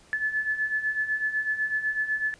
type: beating tone pair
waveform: sine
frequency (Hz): 1726 / 1734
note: A6 / A6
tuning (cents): -34 / -26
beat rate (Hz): 8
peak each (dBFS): -31 / -26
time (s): 0.13-2.34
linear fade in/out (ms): 0
effects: pink hiss -56 dBFS RMS until 2.39 s + resampled to 22050 Hz